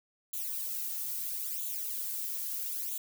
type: noise with flanger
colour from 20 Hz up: violet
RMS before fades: -36 dBFS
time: 0.33-2.98 s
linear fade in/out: 5 ms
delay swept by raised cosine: 0.28 to 2.28 ms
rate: 0.76 Hz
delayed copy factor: +0.75
effects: none